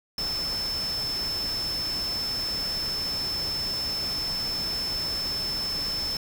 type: tone in noise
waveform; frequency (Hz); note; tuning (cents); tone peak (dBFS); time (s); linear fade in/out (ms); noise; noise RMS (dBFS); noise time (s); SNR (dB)
sine; 5274; E8; 0; -27; 0.18-6.17; 2; pink; -37; 0.18-6.17; +7
effects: none